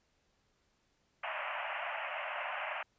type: band-pass noise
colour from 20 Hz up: pink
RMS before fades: -39 dBFS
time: 1.23-2.83 s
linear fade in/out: 5 ms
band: 580 to 2900 Hz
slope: 96 dB/octave
effects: pink hiss -75 dBFS RMS until 2.98 s + resampled to 16000 Hz